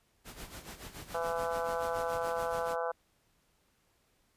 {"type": "noise with tremolo", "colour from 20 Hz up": "pink", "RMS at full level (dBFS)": -44, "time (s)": [0.24, 2.77], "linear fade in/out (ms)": 50, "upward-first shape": "sine", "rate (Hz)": 7, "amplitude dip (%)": 70}
{"type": "harmonic tone", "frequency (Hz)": 167.3, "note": "E3", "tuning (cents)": 26, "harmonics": [3, 4, 5, 6, 7, 8, 9], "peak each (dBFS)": [-35, -37, -39, -41, -42, -43, -44], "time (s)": [1.14, 2.92], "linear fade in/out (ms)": 10}
{"effects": ["pink hiss -72 dBFS RMS until 4.36 s", "resampled to 32000 Hz"]}